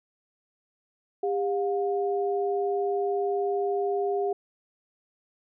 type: tone pair together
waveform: sine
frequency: 400.7 / 714 Hz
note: G4 / F5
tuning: +38 / +38 cents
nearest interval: minor seventh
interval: 1000 cents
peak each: -25 / -30 dBFS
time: 1.23-4.33 s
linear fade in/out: 5 ms
effects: none